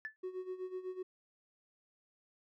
sine tone with exponential decay, 1747 Hz, A6, 13 cents flat, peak -34 dBFS, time 0.05-0.16 s, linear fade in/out 0 ms, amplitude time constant 22 ms
triangle tone with tremolo, 370 Hz, F#4, in tune, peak -34 dBFS, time 0.23-1.03 s, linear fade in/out 10 ms, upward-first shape sine, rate 8 Hz, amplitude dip 80%
effects tanh soft clip ceiling -32 dBFS

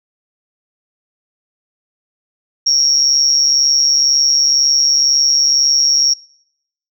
sine tone with amplitude modulation, 5588 Hz, F8, in tune, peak -5 dBFS, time 2.66-6.14 s, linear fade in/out 10 ms, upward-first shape sine, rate 142 Hz, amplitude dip 85%, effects noise-tail reverb RT60 0.8 s tail -26 dB re dry + tanh soft clip ceiling -1 dBFS

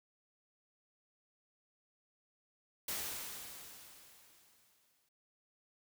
white noise with exponential decay, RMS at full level -38 dBFS, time 2.88-5.09 s, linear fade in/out 5 ms, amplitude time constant 480 ms, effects none

